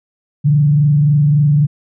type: tone with frequency modulation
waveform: sine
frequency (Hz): 146.83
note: D3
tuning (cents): 0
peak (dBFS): -8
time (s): 0.44-1.67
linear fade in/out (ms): 20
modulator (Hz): 23.6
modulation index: 0.42
effects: none